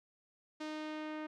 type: tone with low-pass filter sweep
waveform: sawtooth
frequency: 308 Hz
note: D#4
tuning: 17 cents flat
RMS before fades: -42 dBFS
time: 0.6-1.27 s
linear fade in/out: 10 ms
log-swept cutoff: 5200 to 2100 Hz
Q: 1
effects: none